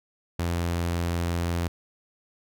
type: tone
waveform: sawtooth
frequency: 85.7 Hz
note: F2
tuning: 32 cents flat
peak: -21 dBFS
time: 0.39-1.68 s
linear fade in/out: 5 ms
effects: none